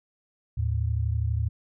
sine tone pair together, 77.78 / 110 Hz, D#2 / A2, 0 / 0 cents, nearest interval tritone, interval 600 cents, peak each -26 dBFS, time 0.57-1.49 s, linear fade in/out 10 ms, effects none

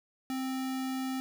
sine tone with sample-and-hold, 261.6 Hz, C4, in tune, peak -31 dBFS, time 0.3-1.2 s, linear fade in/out 0 ms, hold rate 1050 Hz, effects none

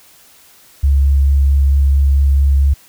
sine tone with vibrato, 69.3 Hz, C#2, in tune, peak -8 dBFS, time 0.83-2.74 s, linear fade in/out 10 ms, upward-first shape sine, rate 4.5 Hz, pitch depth 11 cents each way, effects white hiss -46 dBFS RMS until 2.88 s

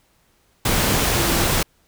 sine tone in noise, 340 Hz, F4, 46 cents flat, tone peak -27 dBFS, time 1.16-1.48 s, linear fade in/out 5 ms, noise pink, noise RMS -19 dBFS, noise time 0.65-1.63 s, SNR -11 dB, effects pink hiss -61 dBFS RMS until 1.87 s

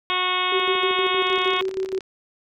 harmonic tone, 365.8 Hz, F#4, 20 cents flat, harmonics 1 / 2 / 3 / 4 / 5 / 6 / 7 / 8 / 9 / 10, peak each -32 / -32 / -24 / -33 / -36 / -28 / -30 / -32 / -28 / -31 dBFS, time 0.1-1.61 s, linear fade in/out 0 ms
sine tone with tremolo, 380 Hz, F#4, 46 cents sharp, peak -21 dBFS, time 0.52-1.99 s, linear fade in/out 5 ms, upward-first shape square, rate 6.4 Hz, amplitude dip 60%
click train, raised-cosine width 0.2 ms, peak -21 dBFS, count 26, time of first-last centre 1.27-2.007 s, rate 33.9 Hz
effects none

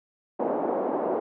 white band-pass noise, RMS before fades -27 dBFS, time 0.39-1.2 s, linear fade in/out 10 ms, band 260 to 740 Hz, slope 24 dB/octave, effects none

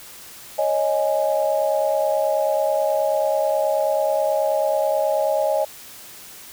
sine chord, C# suspended second, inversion none, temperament just, 554.4 / 623.7 / 831.5 Hz, C#5 / D#5 / G#5, 0 / +4 / +2 cents, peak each -22 / -20 / -25 dBFS, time 0.58-5.65 s, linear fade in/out 10 ms, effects white hiss -41 dBFS RMS until 6.52 s

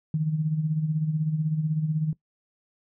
sine tone with tremolo, 155.56 Hz, D#3, in tune, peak -20 dBFS, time 0.14-2.13 s, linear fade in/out 2 ms, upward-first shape sine, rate 16 Hz, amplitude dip 60%, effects noise-tail reverb RT60 0.1 s tail -19 dB re dry

